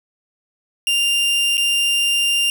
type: tone with dropouts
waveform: 40% pulse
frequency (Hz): 2794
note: F7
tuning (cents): 0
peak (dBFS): -14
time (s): 0.87-2.5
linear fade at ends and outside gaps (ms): 1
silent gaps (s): 1.571-1.578
effects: none